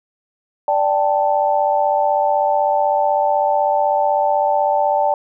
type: chord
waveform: sine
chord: D suspended fourth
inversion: none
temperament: equal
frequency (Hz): 587.3 / 784 / 880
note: D5 / G5 / A5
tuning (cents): 0 / 0 / 0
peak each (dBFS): -18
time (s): 0.68-5.14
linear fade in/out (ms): 2
effects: none

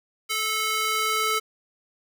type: tone with high-pass filter sweep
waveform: square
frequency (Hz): 435.8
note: A4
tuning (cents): -17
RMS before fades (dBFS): -25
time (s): 0.29-1.4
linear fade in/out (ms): 20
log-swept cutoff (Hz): 2000 to 990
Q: 1
effects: none

